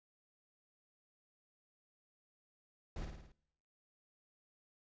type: noise with echo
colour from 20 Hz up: brown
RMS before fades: -42 dBFS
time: 2.96-3.05 s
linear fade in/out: 2 ms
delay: 54 ms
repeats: 5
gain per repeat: -4 dB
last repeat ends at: 3.32 s
effects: noise-tail reverb RT60 0.8 s tail -24 dB re dry + resampled to 16000 Hz